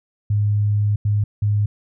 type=tone bursts at uneven times; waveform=sine; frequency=103.83 Hz; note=G#2; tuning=in tune; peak=-15 dBFS; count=3; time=0.3-0.96 / 1.05-1.24 / 1.42-1.66 s; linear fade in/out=5 ms; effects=none